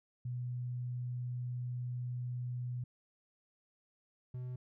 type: tone pair in turn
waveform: sine / triangle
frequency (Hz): 123.47 / 125.56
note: B2 / B2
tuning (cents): 0 / +29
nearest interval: unison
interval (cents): 29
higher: second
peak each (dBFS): -36 / -37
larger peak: first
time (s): 0.25-2.84 / 4.34-4.56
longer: first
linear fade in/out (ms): 5
effects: none